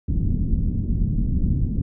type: low-pass noise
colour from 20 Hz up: pink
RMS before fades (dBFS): -21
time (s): 0.08-1.82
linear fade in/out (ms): 5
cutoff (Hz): 230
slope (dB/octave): 24
effects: none